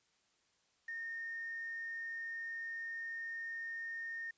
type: tone with quantisation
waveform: sine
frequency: 1833 Hz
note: A#6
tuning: 30 cents flat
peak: -40 dBFS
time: 0.88-4.31 s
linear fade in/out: 5 ms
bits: 10
effects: white hiss -75 dBFS RMS until 4.37 s + resampled to 16000 Hz